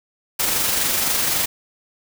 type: noise with amplitude modulation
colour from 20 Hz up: white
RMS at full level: -19 dBFS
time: 0.39-1.46 s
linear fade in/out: 10 ms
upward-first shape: sine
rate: 23.9 Hz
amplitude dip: 30%
effects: none